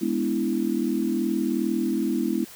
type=chord; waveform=sine; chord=E dominant seventh; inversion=first; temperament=equal with one note detuned; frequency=207.7 / 246.9 / 289.1 / 329.6 Hz; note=G#3 / B3 / D4 / E4; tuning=0 / 0 / -27 / 0 cents; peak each=-28 / -27 / -30 / -26 dBFS; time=0.01-2.45 s; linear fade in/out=10 ms; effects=white hiss -45 dBFS RMS until 2.55 s